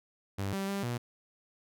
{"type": "tone with pitch steps", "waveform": "sawtooth", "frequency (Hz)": [98.5, 195, 198.2, 120.5], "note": ["G2", "G3", "G3", "B2"], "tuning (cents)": [9, -9, 19, -42], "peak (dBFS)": -28, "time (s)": [0.38, 0.98], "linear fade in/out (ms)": 10, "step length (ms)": 150, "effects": []}